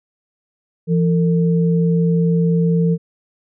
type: tone pair together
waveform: sine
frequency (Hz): 168.1 / 452.8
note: E3 / A4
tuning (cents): +34 / +50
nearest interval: octave + perfect fourth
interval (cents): 1716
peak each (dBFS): -13 / -21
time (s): 0.87-2.98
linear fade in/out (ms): 50
effects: none